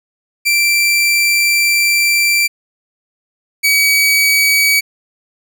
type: tone pair in turn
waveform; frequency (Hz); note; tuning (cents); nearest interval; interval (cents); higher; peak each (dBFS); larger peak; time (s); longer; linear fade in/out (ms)
sawtooth; 2349 / 2273; D7 / C#7; 0 / +43; minor second; 57; first; -7 / -6; second; 0.45-2.48 / 3.63-4.81; first; 20
effects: none